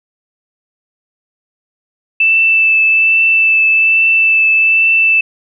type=tone with vibrato; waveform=sine; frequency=2644 Hz; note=E7; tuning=5 cents sharp; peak=-7 dBFS; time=2.2-5.21 s; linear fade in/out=5 ms; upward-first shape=triangle; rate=1.2 Hz; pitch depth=14 cents each way; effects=none